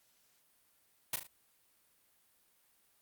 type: noise with echo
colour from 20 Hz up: white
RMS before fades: -33 dBFS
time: 1.13-1.16 s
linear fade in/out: 5 ms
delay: 37 ms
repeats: 3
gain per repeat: -7 dB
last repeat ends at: 1.271 s
effects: white hiss -71 dBFS RMS until 3.01 s + Opus 48 kbps